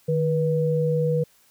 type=tone pair together; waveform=sine; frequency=153.98 / 486.6 Hz; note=D#3 / B4; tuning=-18 / -26 cents; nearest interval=octave + minor sixth; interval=1992 cents; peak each=-22 dBFS; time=0.08-1.24 s; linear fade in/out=10 ms; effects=white hiss -59 dBFS RMS until 1.5 s